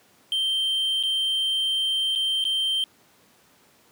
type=tone with dropouts; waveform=triangle; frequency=3136 Hz; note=G7; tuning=in tune; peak=-20 dBFS; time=0.32-2.84 s; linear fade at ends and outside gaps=1 ms; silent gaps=1.028-1.035 / 2.152-2.158 / 2.441-2.451 s; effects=pink hiss -58 dBFS RMS until 3.91 s + high-pass 150 Hz 12 dB/octave